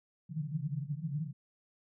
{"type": "band-pass noise", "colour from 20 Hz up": "white", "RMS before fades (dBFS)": -37, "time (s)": [0.29, 1.33], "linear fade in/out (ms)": 10, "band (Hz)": [140, 160], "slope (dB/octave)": 96, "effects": []}